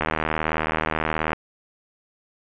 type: click train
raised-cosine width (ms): 0.5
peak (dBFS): -7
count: 105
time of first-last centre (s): 0.01-1.331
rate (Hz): 78.7
effects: resampled to 8000 Hz + 8-bit